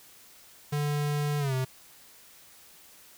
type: tone with pitch glide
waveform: square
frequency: 146.83 to 130.06 Hz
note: D3 to C3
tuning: 0 to -10 cents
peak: -27 dBFS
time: 0.72-1.65 s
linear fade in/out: 10 ms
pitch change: -210 cents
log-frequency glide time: 1.39-1.54 s
effects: white hiss -54 dBFS RMS until 3.17 s